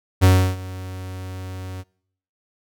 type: tone with ADSR envelope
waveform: 45% pulse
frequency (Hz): 93.1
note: F#2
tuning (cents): +11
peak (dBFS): -9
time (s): 0.21-1.84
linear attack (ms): 29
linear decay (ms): 320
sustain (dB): -21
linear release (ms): 40
effects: noise-tail reverb RT60 0.7 s tail -26 dB re dry